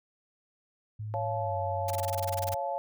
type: tone with pitch glide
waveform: sine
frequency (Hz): 106.9 to 95.24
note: A2 to G2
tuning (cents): -49 to -49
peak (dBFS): -34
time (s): 0.99-2.55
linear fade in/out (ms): 10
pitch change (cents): -200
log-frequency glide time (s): 1.37-1.56
type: chord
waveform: sine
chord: Db augmented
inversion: none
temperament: just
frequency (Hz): 554.4 / 693 / 866.2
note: Db5 / F5 / A5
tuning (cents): 0 / -14 / -27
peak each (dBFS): -34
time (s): 1.14-2.78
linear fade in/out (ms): 0
type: noise bursts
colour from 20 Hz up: white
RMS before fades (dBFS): -38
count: 14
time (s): 1.88-2.543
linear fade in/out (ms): 5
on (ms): 26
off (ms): 23
effects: none